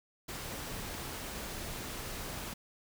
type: noise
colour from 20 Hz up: pink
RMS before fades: -41 dBFS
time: 0.28-2.54 s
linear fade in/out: 10 ms
effects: none